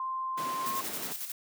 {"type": "tone with pitch glide", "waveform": "sine", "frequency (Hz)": [1046.5, 1067.9], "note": ["C6", "C6"], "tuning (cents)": [0, 35], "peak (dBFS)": -31, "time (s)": [0, 0.81], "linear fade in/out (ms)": 2, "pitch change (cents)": 35, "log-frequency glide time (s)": [0.62, 0.7]}
{"type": "high-pass noise", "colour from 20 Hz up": "pink", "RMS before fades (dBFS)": -41, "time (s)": [0.37, 1.13], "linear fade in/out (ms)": 10, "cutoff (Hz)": 170, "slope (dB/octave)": 24}
{"type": "noise with tremolo", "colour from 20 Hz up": "blue", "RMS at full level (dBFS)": -36, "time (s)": [0.66, 1.32], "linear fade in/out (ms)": 2, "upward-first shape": "square", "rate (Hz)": 11, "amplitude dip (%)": 50}
{"effects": []}